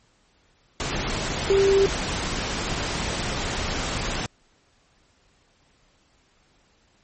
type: tone in noise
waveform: sine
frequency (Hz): 392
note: G4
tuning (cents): 0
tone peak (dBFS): -15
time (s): 1.5-1.86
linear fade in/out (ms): 0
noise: pink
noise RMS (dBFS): -27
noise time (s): 0.8-4.26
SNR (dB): +9
effects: pink hiss -62 dBFS RMS until 7.03 s + MP3 32 kbps